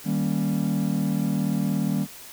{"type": "chord", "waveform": "triangle", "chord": "Eb dominant seventh", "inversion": "none", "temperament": "equal", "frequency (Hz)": [155.56, 196, 233.1, 277.2], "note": ["Eb3", "G3", "Bb3", "Db4"], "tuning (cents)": [0, 0, 0, 0], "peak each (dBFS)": [-25, -23, -26, -28], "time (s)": [0.04, 2.07], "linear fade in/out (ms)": 50, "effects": ["tanh soft clip ceiling -10 dBFS", "white hiss -43 dBFS RMS until 2.32 s"]}